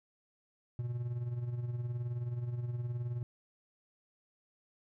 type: tone with tremolo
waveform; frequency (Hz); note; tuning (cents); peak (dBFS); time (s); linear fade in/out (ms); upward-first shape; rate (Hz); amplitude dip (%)
triangle; 120.7; B2; -39; -30; 0.79-3.23; 0; sine; 19; 55
effects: none